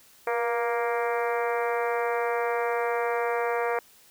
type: harmonic tone with a mistuned harmonic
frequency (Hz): 234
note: A#3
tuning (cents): +7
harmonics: 2 / 3 / 4 / 5 / 6 / 7 / 8 / 9 / 10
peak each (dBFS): -27 / -31 / -33 / -35 / -37 / -38 / -39 / -40 / -41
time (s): 0.27-3.79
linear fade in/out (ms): 2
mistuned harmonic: 2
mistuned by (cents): +33
effects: white hiss -56 dBFS RMS until 4.1 s